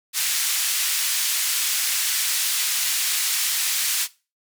white band-pass noise, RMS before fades -23 dBFS, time 0.13-4.08 s, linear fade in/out 50 ms, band 1900 to 12000 Hz, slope 12 dB/octave, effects noise-tail reverb RT60 0.3 s tail -19 dB re dry

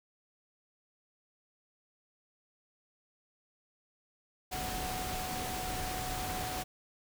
sine tone in noise, 740 Hz, F#5, in tune, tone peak -39 dBFS, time 4.51-6.64 s, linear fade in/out 20 ms, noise pink, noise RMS -38 dBFS, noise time 4.51-6.64 s, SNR -4 dB, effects none

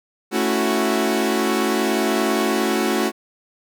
sawtooth chord, F# minor seventh, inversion first, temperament equal, 220 / 277.2 / 329.6 / 370 Hz, A3 / C#4 / E4 / F#4, 0 / 0 / 0 / 0 cents, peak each -19 / -21 / -21 / -18 dBFS, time 0.31-3.12 s, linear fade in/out 50 ms, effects none

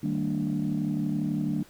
sine chord, Eb major seventh, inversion none, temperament equal with one note detuned, 155.56 / 196 / 227.9 / 293.7 Hz, Eb3 / G3 / Bb3 / D4, 0 / 0 / -39 / 0 cents, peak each -30 dBFS, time 0.03-1.63 s, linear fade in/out 5 ms, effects tanh soft clip ceiling -19 dBFS + pink hiss -55 dBFS RMS until 1.69 s

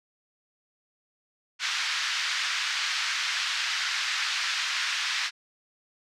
pink band-pass noise, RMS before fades -29 dBFS, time 1.59-5.31 s, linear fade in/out 50 ms, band 1400 to 5600 Hz, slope 24 dB/octave, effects none

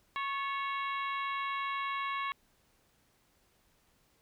harmonic tone with a mistuned harmonic, 551 Hz, C#5, 11 cents flat, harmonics 2 / 3 / 4 / 5 / 6 / 7, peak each -34 / -43 / -40 / -45 / -48 / -50 dBFS, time 0.16-2.32 s, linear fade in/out 0 ms, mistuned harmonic 3, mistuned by +66 cents, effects pink hiss -70 dBFS RMS until 4.21 s

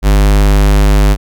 square tone, 50.4 Hz, G1, 49 cents sharp, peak -6 dBFS, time 0.02-1.17 s, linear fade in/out 50 ms, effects none

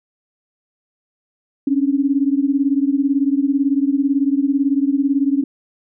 sine beating tone pair, 271.5 / 289.5 Hz, C#4 / D4, -36 / -25 cents, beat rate 18 Hz, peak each -16 / -18 dBFS, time 1.67-5.44 s, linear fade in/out 5 ms, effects none

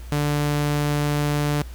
sawtooth tone, 146.83 Hz, D3, in tune, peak -16 dBFS, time 0.12-1.62 s, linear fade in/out 0 ms, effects added 60 Hz sine -34 dBFS peak until 1.74 s + pink hiss -48 dBFS RMS until 1.74 s

